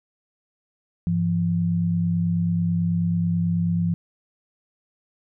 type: tone pair together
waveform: sine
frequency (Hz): 101.5 / 170.7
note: G#2 / F3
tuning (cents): -39 / -39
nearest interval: major sixth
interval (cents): 900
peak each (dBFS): -26 / -20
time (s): 1.07-3.94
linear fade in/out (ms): 0
effects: none